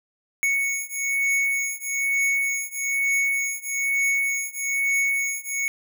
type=beating tone pair; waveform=square; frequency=2217 / 2218.1 Hz; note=C#7 / C#7; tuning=0 / 0 cents; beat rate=1.1 Hz; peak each=-25 / -26 dBFS; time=0.43-5.68 s; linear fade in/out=0 ms; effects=none